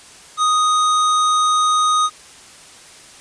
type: tone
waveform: square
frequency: 1244.5 Hz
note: D#6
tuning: in tune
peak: -14 dBFS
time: 0.37-2.1 s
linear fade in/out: 50 ms
effects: white hiss -42 dBFS RMS until 3.2 s + resampled to 22050 Hz